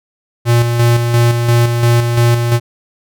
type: tone with tremolo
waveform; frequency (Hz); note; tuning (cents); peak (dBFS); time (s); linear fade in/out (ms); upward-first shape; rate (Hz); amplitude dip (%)
square; 118.6; A#2; +30; -8; 0.45-2.6; 50; square; 2.9; 45
effects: none